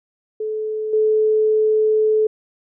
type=tone with level steps; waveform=sine; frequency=432.5 Hz; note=A4; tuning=30 cents flat; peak=-21 / -13 dBFS; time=0.4-2.27 s; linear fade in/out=5 ms; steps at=0.93 s; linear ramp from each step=5 ms; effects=none